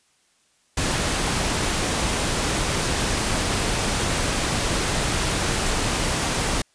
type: noise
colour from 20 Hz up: pink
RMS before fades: -23 dBFS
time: 0.77-6.62 s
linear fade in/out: 5 ms
effects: white hiss -63 dBFS RMS until 6.74 s + resampled to 22050 Hz